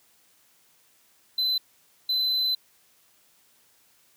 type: tone bursts at uneven times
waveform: triangle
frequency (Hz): 4036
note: B7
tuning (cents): +37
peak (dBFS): -21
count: 2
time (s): 1.38-1.58 / 2.09-2.55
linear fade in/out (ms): 5
effects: white hiss -62 dBFS RMS until 4.16 s + high-pass 80 Hz 12 dB/octave